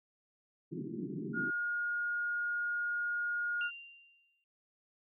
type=band-pass noise; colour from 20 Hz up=white; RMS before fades=-40 dBFS; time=0.71-1.51 s; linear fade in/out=20 ms; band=130 to 390 Hz; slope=96 dB/octave
type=tone; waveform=sine; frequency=1429 Hz; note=F6; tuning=39 cents sharp; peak=-32 dBFS; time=1.33-3.71 s; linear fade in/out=50 ms
type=tone with exponential decay; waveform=sine; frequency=2778 Hz; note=F7; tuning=10 cents flat; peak=-38 dBFS; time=3.61-4.44 s; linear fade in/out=1 ms; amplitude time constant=180 ms
effects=none